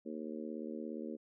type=harmonic tone; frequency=77.2 Hz; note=D#2; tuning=13 cents flat; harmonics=3 / 4 / 5 / 6 / 7; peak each=-43 / -45 / -47 / -49 / -50 dBFS; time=0.05-1.17 s; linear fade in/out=20 ms; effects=none

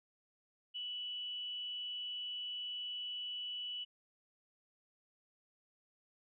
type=tone with amplitude modulation; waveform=sine; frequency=2960 Hz; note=F#7; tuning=in tune; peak=-38 dBFS; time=0.74-3.85 s; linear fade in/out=20 ms; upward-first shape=sine; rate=281 Hz; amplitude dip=30%; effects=none

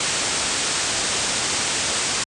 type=low-pass noise; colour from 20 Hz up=white; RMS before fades=-23 dBFS; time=0-2.24 s; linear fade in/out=5 ms; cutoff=8900 Hz; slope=96 dB/octave; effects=high-pass 60 Hz 12 dB/octave

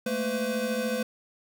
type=tone cluster; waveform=square; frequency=215.8 / 229.5 / 507 Hz; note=A3 / A#3 / B4; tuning=-33 / -27 / +45 cents; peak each=-33 / -34 / -30 dBFS; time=0.06-1.03 s; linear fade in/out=5 ms; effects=none

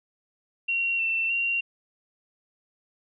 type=tone with pitch steps; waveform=sine; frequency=2744 / 2687 / 2757 Hz; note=F7 / E7 / F7; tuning=-31 / +33 / -23 cents; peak=-23 dBFS; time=0.68-1.61 s; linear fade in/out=10 ms; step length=310 ms; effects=none

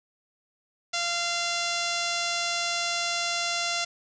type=tone; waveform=5% pulse; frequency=690 Hz; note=F5; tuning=21 cents flat; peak=-14 dBFS; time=0.93-3.85 s; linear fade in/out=10 ms; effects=resampled to 16000 Hz + 8-bit

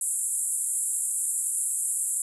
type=band-pass noise; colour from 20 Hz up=white; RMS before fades=-28 dBFS; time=0.01-2.22 s; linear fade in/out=2 ms; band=7500 to 11000 Hz; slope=96 dB/octave; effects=none

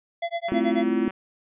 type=tone with tremolo; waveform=square; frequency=681 Hz; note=F5; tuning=44 cents flat; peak=-24 dBFS; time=0.22-0.85 s; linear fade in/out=5 ms; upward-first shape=sine; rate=9.2 Hz; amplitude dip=100%
type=tone; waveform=5% pulse; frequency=190 Hz; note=F#3; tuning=46 cents sharp; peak=-23 dBFS; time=0.48-1.11 s; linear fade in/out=5 ms
type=chord; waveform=sine; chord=F major seventh; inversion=first; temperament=equal; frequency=220 / 261.6 / 329.6 / 349.2 Hz; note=A3 / C4 / E4 / F4; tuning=0 / 0 / 0 / 0 cents; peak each=-26 dBFS; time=0.52-1.08 s; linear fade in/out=0 ms
effects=resampled to 8000 Hz

